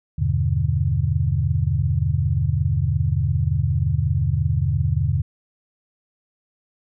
sine chord, E minor seventh, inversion none, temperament equal with one note detuned, 80.71 / 98 / 123.47 / 146.83 Hz, E2 / G2 / B2 / D3, -36 / 0 / 0 / 0 cents, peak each -23 dBFS, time 0.18-5.22 s, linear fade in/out 10 ms, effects none

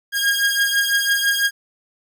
sawtooth beating tone pair, 1625 / 1631 Hz, G#6 / G#6, -38 / -32 cents, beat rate 6 Hz, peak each -15 / -17 dBFS, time 0.12-1.51 s, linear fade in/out 50 ms, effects none

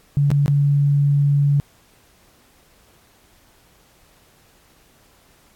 sine tone with dropouts, 142.7 Hz, D3, 49 cents flat, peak -13 dBFS, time 0.17-1.6 s, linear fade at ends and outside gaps 0 ms, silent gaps 0.304-0.315 / 0.46-0.48 s, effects pink hiss -55 dBFS RMS until 5.55 s + AAC 64 kbps

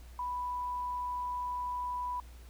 sine tone, 987.8 Hz, B5, in tune, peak -33 dBFS, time 0.19-2.2 s, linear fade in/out 2 ms, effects added 60 Hz sine -48 dBFS peak until 2.49 s + pink hiss -60 dBFS RMS until 2.49 s

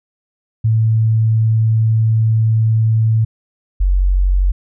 sine tone pair in turn, 111.2 / 46.38 Hz, A2 / F#1, +19 / +5 cents, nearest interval octave + minor third, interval 1514 cents, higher first, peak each -10 dBFS, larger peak neither, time 0.64-3.25 / 3.8-4.52 s, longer first, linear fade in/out 10 ms, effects none

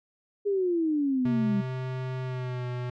sine exponential sweep, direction down, 413.9 to 196 Hz, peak -23 dBFS, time 0.45-1.62 s, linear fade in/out 20 ms
square tone with pitch glide, 129.1 to 123.84 Hz, C3 to B2, -23 to +5 cents, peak -31 dBFS, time 1.25-2.9 s, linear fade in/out 5 ms, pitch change -72 cents, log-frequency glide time 2.23-2.67 s
effects low-pass 3000 Hz 12 dB/octave

